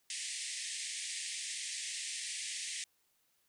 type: band-pass noise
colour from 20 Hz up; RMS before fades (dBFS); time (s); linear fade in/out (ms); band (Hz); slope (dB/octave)
white; -41; 0.1-2.84; 2; 1800 to 9500; 96
effects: white hiss -75 dBFS RMS until 3.48 s